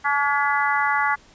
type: harmonic tone with a mistuned harmonic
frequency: 285.6 Hz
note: D4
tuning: 48 cents flat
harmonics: 3 / 4 / 5 / 6 / 7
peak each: -23 / -24 / -25 / -26 / -26 dBFS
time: 0.04-1.16 s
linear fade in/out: 20 ms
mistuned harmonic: 6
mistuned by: -25 cents
effects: pink hiss -52 dBFS RMS until 1.34 s + resampled to 16000 Hz